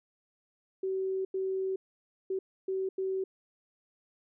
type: tone bursts at uneven times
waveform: sine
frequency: 380.8 Hz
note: F#4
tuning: 50 cents sharp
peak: -29 dBFS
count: 5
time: 0.83-1.25 / 1.34-1.76 / 2.3-2.39 / 2.68-2.89 / 2.98-3.24 s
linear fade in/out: 5 ms
effects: none